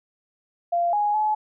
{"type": "tone with pitch steps", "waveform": "sine", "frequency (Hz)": [691, 830, 854], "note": ["F5", "G#5", "G#5"], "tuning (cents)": [-19, -1, 48], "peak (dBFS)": -19, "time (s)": [0.72, 1.35], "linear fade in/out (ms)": 10, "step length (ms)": 210, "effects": []}